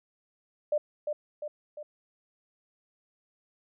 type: tone with echo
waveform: sine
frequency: 597 Hz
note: D5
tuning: 28 cents sharp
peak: -23 dBFS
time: 0.72-0.78 s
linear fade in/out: 5 ms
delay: 350 ms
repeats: 3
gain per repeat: -5 dB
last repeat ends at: 1.83 s
effects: none